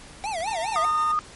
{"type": "clicks", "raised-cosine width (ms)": 0.2, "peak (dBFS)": -24, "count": 3, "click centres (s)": [0.238, 0.406, 0.551]}
{"type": "tone with vibrato", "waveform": "square", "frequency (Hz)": 758, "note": "F#5", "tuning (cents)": 42, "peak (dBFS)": -27, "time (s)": [0.24, 0.85], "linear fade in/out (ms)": 0, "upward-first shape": "sine", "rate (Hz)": 4.9, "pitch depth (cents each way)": 280}
{"type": "tone with tremolo", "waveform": "40% pulse", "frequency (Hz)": 910, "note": "A#5", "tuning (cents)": -42, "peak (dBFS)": -30, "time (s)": [0.47, 1.12], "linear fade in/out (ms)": 5, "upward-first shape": "square", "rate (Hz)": 7.9, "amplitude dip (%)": 30}
{"type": "tone", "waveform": "sine", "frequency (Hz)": 1232, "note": "D#6", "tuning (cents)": -17, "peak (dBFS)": -20, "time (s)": [0.76, 1.19], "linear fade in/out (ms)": 0}
{"effects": ["pink hiss -45 dBFS RMS until 1.35 s", "MP3 48 kbps"]}